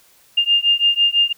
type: beating tone pair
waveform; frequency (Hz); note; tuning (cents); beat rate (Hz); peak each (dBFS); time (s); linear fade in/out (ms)
sine; 2808 / 2814; F7 / F7; +9 / +12; 6; -16 / -16; 0.37-1.33; 10
effects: white hiss -53 dBFS RMS until 1.37 s